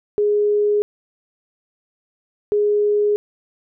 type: tone pair in turn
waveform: sine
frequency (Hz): 415.3 / 415.3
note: G#4 / G#4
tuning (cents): 0 / 0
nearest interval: unison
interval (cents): 0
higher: neither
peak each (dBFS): -14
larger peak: neither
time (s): 0.18-0.82 / 2.52-3.16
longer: neither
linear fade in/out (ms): 0
effects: none